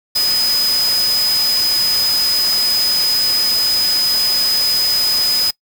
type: tone in noise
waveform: sine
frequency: 5010 Hz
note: D#8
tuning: 11 cents sharp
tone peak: -13 dBFS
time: 0.15-5.51 s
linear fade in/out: 10 ms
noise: white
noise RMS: -23 dBFS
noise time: 0.15-5.51 s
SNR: +7 dB
effects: noise-tail reverb RT60 0.1 s tail -22 dB re dry